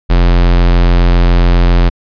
square tone, 43.65 Hz, F1, in tune, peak -6 dBFS, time 0.09-1.9 s, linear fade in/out 20 ms, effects resampled to 11025 Hz

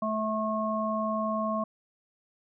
harmonic tone, 217.3 Hz, A3, 21 cents flat, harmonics 1 / 3 / 5, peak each -31 / -31 / -31 dBFS, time 0.02-1.64 s, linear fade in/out 5 ms, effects none

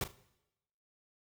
pink noise with echo, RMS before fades -34 dBFS, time 0.01-0.04 s, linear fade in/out 2 ms, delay 38 ms, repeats 3, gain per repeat -12 dB, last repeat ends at 0.154 s, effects noise-tail reverb RT60 0.9 s tail -18 dB re dry

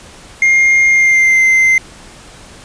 triangle tone with pitch glide, 2123 to 2078 Hz, C7 to C7, +25 to -12 cents, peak -5 dBFS, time 0.42-1.78 s, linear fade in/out 2 ms, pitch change -37 cents, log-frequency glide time 0.9-1.43 s, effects pink hiss -37 dBFS RMS until 2.64 s + resampled to 22050 Hz

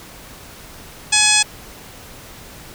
harmonic tone, 845 Hz, G#5, 30 cents sharp, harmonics 1 / 2 / 3 / 4 / 5 / 6 / 7 / 8 / 9 / 10, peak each -24 / -23 / -18 / -19 / -24 / -20 / -22 / -23 / -23 / -18 dBFS, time 1.12-1.43 s, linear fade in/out 10 ms, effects pink hiss -39 dBFS RMS until 2.74 s

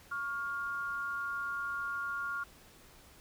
sine tone pair together, 1115.3 / 1407 Hz, C#6 / F6, +10 / +12 cents, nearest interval major third, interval 402 cents, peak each -40 / -35 dBFS, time 0.11-2.44 s, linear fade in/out 10 ms, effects pink hiss -58 dBFS RMS until 3.2 s

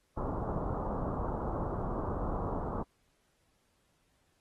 pink low-pass noise, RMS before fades -35 dBFS, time 0.17-2.83 s, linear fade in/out 5 ms, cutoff 1200 Hz, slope 48 dB/octave, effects pink hiss -74 dBFS RMS until 4.4 s + AAC 32 kbps

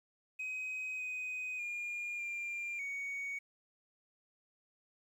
sine tone with pitch steps, 2523 / 2505 / 2417 / 2388 / 2236 Hz, D#7 / D#7 / D7 / D7 / C#7, +23 / +11 / +49 / +28 / +14 cents, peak -35 dBFS, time 0.39-3.39 s, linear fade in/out 10 ms, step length 600 ms, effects tanh soft clip ceiling -36 dBFS + 11-bit

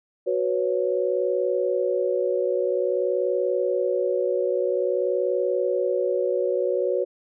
sine chord, F# suspended fourth, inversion none, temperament equal, 370 / 493.9 / 554.4 Hz, F#4 / B4 / C#5, 0 / 0 / 0 cents, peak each -25 dBFS, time 0.26-7.05 s, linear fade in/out 20 ms, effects none

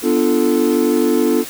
triangle chord, B half-diminished seventh, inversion none, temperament equal with one note detuned, 246.9 / 293.7 / 345.6 / 440 Hz, B3 / D4 / F4 / A4, 0 / 0 / -18 / 0 cents, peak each -16 dBFS, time 0.02-1.45 s, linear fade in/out 50 ms, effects white hiss -31 dBFS RMS until 1.49 s

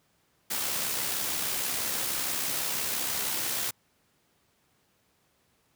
white noise with amplitude modulation, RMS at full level -29 dBFS, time 0.5-3.71 s, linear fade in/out 10 ms, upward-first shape sine, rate 66.2 Hz, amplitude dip 35%, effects pink hiss -69 dBFS RMS until 5.75 s + high-pass 80 Hz 12 dB/octave

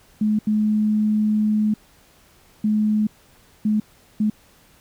sine tone bursts at uneven times, 213.1 Hz, G#3, 45 cents sharp, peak -16 dBFS, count 5, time 0.21-0.39 / 0.47-1.74 / 2.64-3.07 / 3.65-3.8 / 4.2-4.3 s, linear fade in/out 5 ms, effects pink hiss -54 dBFS RMS until 4.8 s

